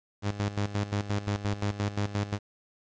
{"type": "tone with tremolo", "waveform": "sawtooth", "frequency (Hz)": 102.2, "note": "G#2", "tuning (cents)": -27, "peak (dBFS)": -22, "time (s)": [0.22, 2.39], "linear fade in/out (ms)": 50, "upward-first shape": "square", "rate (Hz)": 5.7, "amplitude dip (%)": 75, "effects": ["resampled to 16000 Hz", "9-bit"]}